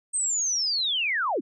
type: linear sweep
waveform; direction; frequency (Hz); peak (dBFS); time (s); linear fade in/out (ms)
sine; down; 8470 to 197.8; -23; 0.13-1.41; 20
effects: none